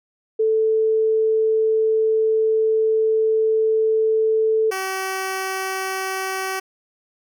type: tone pair in turn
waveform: sine / 10% pulse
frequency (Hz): 440 / 380.7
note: A4 / F#4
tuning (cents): 0 / +49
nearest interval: minor third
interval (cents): 251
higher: first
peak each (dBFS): -15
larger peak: neither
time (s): 0.39-4.71 / 4.71-6.6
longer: first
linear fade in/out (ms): 10
effects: none